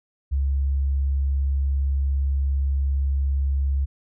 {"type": "tone", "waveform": "sine", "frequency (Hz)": 68.7, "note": "C#2", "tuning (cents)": -15, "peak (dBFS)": -19, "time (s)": [0.31, 3.86], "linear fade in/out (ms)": 20, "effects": []}